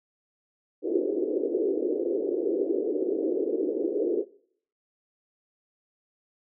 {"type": "band-pass noise", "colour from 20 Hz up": "pink", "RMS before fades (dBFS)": -27, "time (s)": [0.82, 4.25], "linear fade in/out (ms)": 50, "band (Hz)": [320, 470], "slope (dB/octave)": 48, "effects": ["noise-tail reverb RT60 0.6 s tail -21 dB re dry"]}